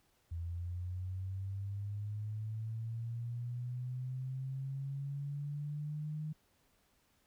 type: linear sweep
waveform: sine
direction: up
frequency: 83.3 to 154.7 Hz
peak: -37 dBFS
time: 0.31-6.33 s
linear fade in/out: 10 ms
effects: pink hiss -73 dBFS RMS until 7.26 s